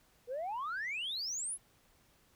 sine exponential sweep, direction up, 466.2 to 11175 Hz, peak -34 dBFS, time 0.27-1.58 s, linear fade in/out 50 ms, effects tanh soft clip ceiling -33 dBFS + pink hiss -68 dBFS RMS until 2.35 s

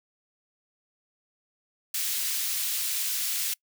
white high-pass noise, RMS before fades -29 dBFS, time 1.94-3.54 s, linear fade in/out 5 ms, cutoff 2400 Hz, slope 12 dB/octave, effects noise-tail reverb RT60 0.1 s tail -25 dB re dry

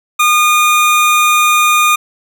25% pulse tone, 1220 Hz, D#6, 34 cents flat, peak -4 dBFS, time 0.19-1.96 s, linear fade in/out 10 ms, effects none

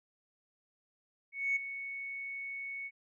sine tone with ADSR envelope, 2217 Hz, C#7, in tune, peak -26 dBFS, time 1.32-2.91 s, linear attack 240 ms, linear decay 14 ms, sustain -12 dB, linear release 49 ms, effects tanh soft clip ceiling -22 dBFS

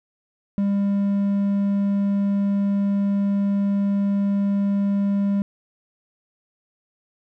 triangle tone, 200 Hz, G3, 35 cents sharp, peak -16 dBFS, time 0.58-5.42 s, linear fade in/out 0 ms, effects none

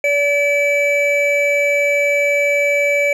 triangle tone pair together, 573.5 / 2306 Hz, D5 / D7, -41 / -32 cents, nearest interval 2 octaves, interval 2409 cents, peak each -14 dBFS, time 0.04-3.13 s, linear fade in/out 2 ms, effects none

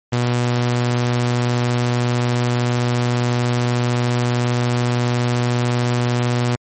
sawtooth tone, 121.7 Hz, B2, 25 cents flat, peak -12 dBFS, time 0.12-6.56 s, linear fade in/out 10 ms, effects MP3 32 kbps

